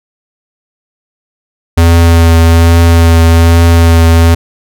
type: tone with vibrato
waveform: square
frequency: 83.5 Hz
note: E2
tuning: 23 cents sharp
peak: -3 dBFS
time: 1.77-4.35 s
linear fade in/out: 10 ms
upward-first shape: triangle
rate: 1.2 Hz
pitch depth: 19 cents each way
effects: none